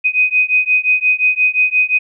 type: beating tone pair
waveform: sine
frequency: 2500 / 2505.7 Hz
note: D#7 / D#7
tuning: +8 / +12 cents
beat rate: 5.7 Hz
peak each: -14 dBFS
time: 0.04-1.99 s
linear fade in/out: 20 ms
effects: none